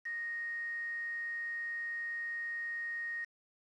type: tone with quantisation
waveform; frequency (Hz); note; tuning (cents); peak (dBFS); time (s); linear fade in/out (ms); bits
sine; 1864.7; A#6; 0; -36; 0.05-3.25; 10; 8
effects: low-pass 4000 Hz 12 dB/octave